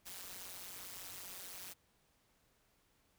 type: noise with amplitude modulation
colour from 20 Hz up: white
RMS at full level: -45 dBFS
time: 0.05-1.74 s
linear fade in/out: 20 ms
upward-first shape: sine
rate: 184 Hz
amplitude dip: 100%
effects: pink hiss -74 dBFS RMS until 3.18 s